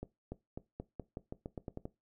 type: accelerating click train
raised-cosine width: 2 ms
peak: -27 dBFS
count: 12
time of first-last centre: 0.03-1.854 s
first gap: 290 ms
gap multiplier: 0.88
effects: noise-tail reverb RT60 0.2 s tail -18 dB re dry